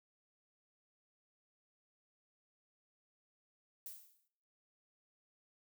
violet noise with exponential decay, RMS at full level -45 dBFS, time 3.86-4.28 s, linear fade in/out 1 ms, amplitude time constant 90 ms, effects noise-tail reverb RT60 0.9 s tail -26 dB re dry

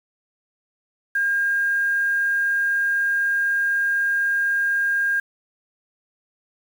sine tone with quantisation, 1612 Hz, G6, 48 cents sharp, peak -18 dBFS, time 1.15-5.2 s, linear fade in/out 5 ms, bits 7, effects none

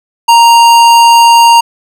sine tone with hard clipping, 932.3 Hz, A#5, in tune, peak -3 dBFS, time 0.28-1.61 s, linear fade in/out 10 ms, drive 17 dB, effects none

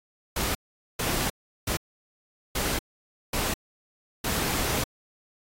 pink noise bursts at uneven times, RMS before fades -28 dBFS, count 6, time 0.36-0.55 / 0.99-1.3 / 1.67-1.77 / 2.55-2.79 / 3.33-3.54 / 4.24-4.84 s, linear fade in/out 5 ms, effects AAC 48 kbps

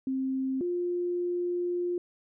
sine tone pair in turn, 264.2 / 352.7 Hz, C4 / F4, +17 / +17 cents, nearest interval perfect fourth, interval 500 cents, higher second, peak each -27 dBFS, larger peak neither, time 0.07-0.61 / 0.61-1.98 s, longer second, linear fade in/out 2 ms, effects none

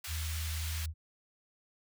pink high-pass noise, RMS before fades -42 dBFS, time 0.04-0.86 s, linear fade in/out 5 ms, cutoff 1900 Hz, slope 12 dB/octave
sine tone, 79.5 Hz, D#2, 38 cents sharp, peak -34 dBFS, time 0.07-0.94 s, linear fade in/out 50 ms
effects none

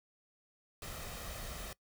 pink noise with comb filter, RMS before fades -44 dBFS, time 0.82-1.73 s, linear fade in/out 2 ms, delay 1.6 ms, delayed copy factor +0.5, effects noise-tail reverb RT60 0.1 s tail -21 dB re dry

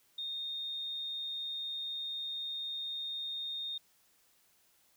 sine tone, 3678 Hz, A#7, 24 cents flat, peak -36 dBFS, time 0.18-3.78 s, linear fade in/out 5 ms, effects white hiss -69 dBFS RMS until 4.96 s

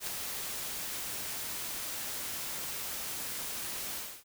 white noise with ADSR envelope, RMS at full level -34 dBFS, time 0-4.24 s, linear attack 73 ms, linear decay 4 ms, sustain -4 dB, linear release 280 ms, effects none

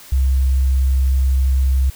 sine tone, 66 Hz, C2, 16 cents sharp, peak -12 dBFS, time 0.12-1.9 s, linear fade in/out 5 ms, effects white hiss -41 dBFS RMS until 1.95 s

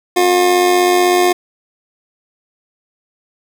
25% pulse tone with amplitude modulation, 357.8 Hz, F4, 42 cents sharp, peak -4 dBFS, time 0.16-1.33 s, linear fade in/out 10 ms, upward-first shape sine, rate 96.1 Hz, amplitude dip 45%, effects none

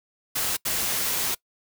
white noise bursts at uneven times, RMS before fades -26 dBFS, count 2, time 0.35-0.57 / 0.65-1.35 s, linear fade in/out 10 ms, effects noise-tail reverb RT60 0.1 s tail -23 dB re dry

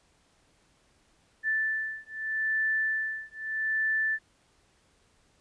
sine beating tone pair, 1760 / 1760.8 Hz, A6 / A6, 0 / +1 cents, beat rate 0.8 Hz, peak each -30 dBFS, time 1.43-4.19 s, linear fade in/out 50 ms, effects pink hiss -66 dBFS RMS until 5.4 s + resampled to 22050 Hz

